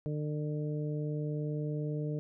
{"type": "harmonic tone", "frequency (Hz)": 150.1, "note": "D3", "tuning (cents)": 38, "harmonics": [1, 2, 3, 4], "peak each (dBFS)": [-33, -40, -40, -46], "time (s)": [0.06, 2.19], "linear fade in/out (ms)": 0, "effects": []}